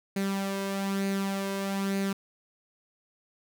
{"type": "tone with flanger", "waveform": "sawtooth", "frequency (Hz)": 196, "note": "G3", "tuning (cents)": 0, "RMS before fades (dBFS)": -30, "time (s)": [0.16, 2.13], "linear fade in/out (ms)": 5, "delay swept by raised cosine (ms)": [0.45, 1.95], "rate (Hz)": 1.1, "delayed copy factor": 0.5, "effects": []}